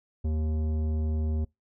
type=tone with tanh clipping; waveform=sine; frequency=77.78 Hz; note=D#2; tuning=in tune; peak=-27 dBFS; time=0.24-1.45 s; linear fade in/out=10 ms; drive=13 dB; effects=noise-tail reverb RT60 0.2 s tail -25 dB re dry